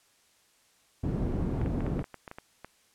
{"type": "low-pass noise", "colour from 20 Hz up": "white", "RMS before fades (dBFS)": -30, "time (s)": [1.03, 2.03], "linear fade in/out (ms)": 10, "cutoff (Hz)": 210, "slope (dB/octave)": 12}
{"type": "clicks", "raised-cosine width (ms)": 0.5, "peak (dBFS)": -26, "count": 11, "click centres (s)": [1.615, 1.661, 1.806, 1.865, 1.993, 2.042, 2.143, 2.278, 2.314, 2.385, 2.646]}
{"effects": ["white hiss -65 dBFS RMS until 2.94 s", "low-pass 10000 Hz 12 dB/octave"]}